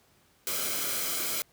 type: noise with comb filter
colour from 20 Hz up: white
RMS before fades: -31 dBFS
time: 0.47-1.42 s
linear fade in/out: 0 ms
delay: 1.1 ms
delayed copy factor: -0.6
effects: pink hiss -64 dBFS RMS until 1.52 s + high-pass 60 Hz 12 dB/octave